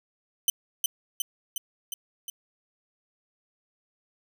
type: tone with echo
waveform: 10% pulse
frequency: 3045 Hz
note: F#7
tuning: 49 cents sharp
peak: -11 dBFS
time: 0.48-0.5 s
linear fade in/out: 2 ms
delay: 360 ms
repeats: 5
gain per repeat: -3 dB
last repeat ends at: 2.3 s
effects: none